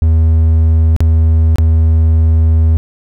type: tone with dropouts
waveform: triangle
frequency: 80.4 Hz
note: E2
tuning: 43 cents flat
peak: -4 dBFS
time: 0.02-2.77 s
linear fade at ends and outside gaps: 0 ms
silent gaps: 0.964-1.005 / 1.558-1.584 s
effects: none